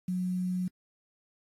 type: tone with quantisation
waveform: sine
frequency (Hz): 182.2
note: F#3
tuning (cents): -26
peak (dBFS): -28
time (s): 0.08-0.68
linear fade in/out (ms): 5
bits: 9
effects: AAC 48 kbps